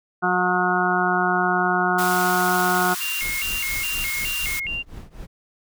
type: harmonic tone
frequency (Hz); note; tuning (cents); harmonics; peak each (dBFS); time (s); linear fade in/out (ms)
180.9; F#3; -39; 1 / 2 / 4 / 5 / 6 / 7 / 8; -27 / -26 / -23 / -29 / -28 / -26 / -23; 0.22-2.95; 20
type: high-pass noise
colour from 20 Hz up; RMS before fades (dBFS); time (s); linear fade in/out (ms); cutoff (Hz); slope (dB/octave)
white; -29; 1.98-4.6; 10; 960; 96
type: tone with vibrato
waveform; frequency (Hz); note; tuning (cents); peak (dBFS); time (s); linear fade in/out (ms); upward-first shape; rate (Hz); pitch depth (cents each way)
sine; 2448; D#7; -29; -25; 3-4.83; 20; square; 2.4; 220
type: noise with tremolo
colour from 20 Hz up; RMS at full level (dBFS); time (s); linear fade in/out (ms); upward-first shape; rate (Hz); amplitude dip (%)
brown; -33; 3.21-5.27; 20; triangle; 4.1; 95
effects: none